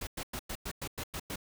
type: noise bursts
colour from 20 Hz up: pink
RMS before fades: -38 dBFS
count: 9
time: 0.01-1.359 s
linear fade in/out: 5 ms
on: 61 ms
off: 100 ms
effects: none